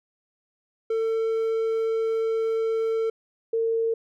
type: tone pair in turn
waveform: triangle / sine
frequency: 448.6 / 454.1 Hz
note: A4 / A#4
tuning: +34 / -45 cents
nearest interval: unison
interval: 21 cents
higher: second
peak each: -20 / -21 dBFS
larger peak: first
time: 0.9-3.1 / 3.53-3.94 s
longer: first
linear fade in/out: 5 ms
effects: none